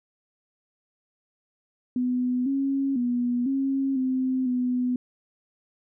sine tone with pitch steps, 249.6 / 273.5 / 243.6 / 270.9 / 259 / 249.3 Hz, B3 / C#4 / B3 / C#4 / C4 / B3, +19 / -23 / -24 / -40 / -17 / +16 cents, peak -22 dBFS, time 1.96-4.96 s, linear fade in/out 2 ms, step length 500 ms, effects none

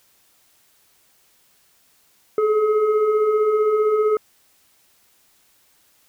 sine tone with frequency modulation, 429.2 Hz, A4, 43 cents flat, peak -15 dBFS, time 2.38-4.17 s, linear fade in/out 2 ms, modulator 843 Hz, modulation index 0.59, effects white hiss -59 dBFS RMS until 6.08 s

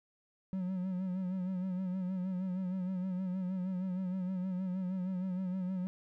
triangle tone with vibrato, 185 Hz, F#3, in tune, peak -31 dBFS, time 0.53-5.87 s, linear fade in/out 0 ms, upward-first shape sine, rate 6.4 Hz, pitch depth 54 cents each way, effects none

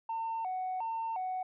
sine tone with vibrato, 820 Hz, G#5, 22 cents flat, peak -31 dBFS, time 0.09-1.43 s, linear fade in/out 5 ms, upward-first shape square, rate 1.4 Hz, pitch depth 170 cents each way, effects tanh soft clip ceiling -30 dBFS

